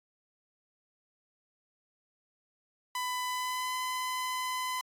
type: tone with pitch glide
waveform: sawtooth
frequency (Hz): 1000 to 1014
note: B5 to B5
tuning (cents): +21 to +45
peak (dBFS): -28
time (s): 2.95-4.81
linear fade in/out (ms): 2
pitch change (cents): +24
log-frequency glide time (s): 3.26-3.75
effects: AAC 64 kbps